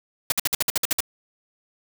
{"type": "noise bursts", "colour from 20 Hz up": "white", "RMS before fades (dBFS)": -21, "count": 10, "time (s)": [0.3, 1.005], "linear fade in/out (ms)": 2, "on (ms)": 21, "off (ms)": 55, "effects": []}